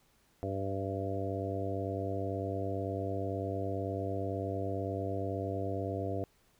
harmonic tone with a mistuned harmonic, 98 Hz, G2, in tune, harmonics 1 / 2 / 3 / 4 / 5 / 6 / 7, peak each -37 / -45 / -40 / -41 / -40 / -43 / -40 dBFS, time 0.43-6.24 s, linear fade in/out 0 ms, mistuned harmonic 7, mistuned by -23 cents, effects pink hiss -69 dBFS RMS until 6.59 s

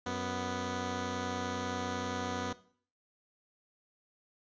10% pulse tone pair together, 92.32 / 246.9 Hz, F#2 / B3, -3 / 0 cents, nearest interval octave + perfect fourth, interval 1703 cents, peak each -30 / -27 dBFS, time 0.06-2.53 s, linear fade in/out 5 ms, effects noise-tail reverb RT60 0.5 s tail -17 dB re dry + resampled to 16000 Hz

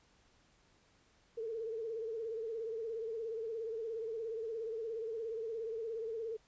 sine tone with vibrato, 450 Hz, A4, 39 cents sharp, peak -37 dBFS, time 1.37-6.37 s, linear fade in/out 10 ms, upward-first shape sine, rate 17 Hz, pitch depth 69 cents each way, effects pink hiss -69 dBFS RMS until 6.47 s + resampled to 16000 Hz

